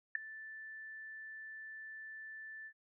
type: tone with ADSR envelope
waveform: sine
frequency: 1760 Hz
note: A6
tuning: in tune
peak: -26 dBFS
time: 0.15-2.73 s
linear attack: 4 ms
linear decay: 5 ms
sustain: -20 dB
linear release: 68 ms
effects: none